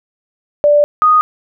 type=tone pair in turn; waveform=sine; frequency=587 / 1240.9 Hz; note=D5 / D#6; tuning=-1 / -5 cents; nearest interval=octave + minor second; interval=1296 cents; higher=second; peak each=-6 dBFS; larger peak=neither; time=0.64-0.84 / 1.02-1.21 s; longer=first; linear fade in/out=0 ms; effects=none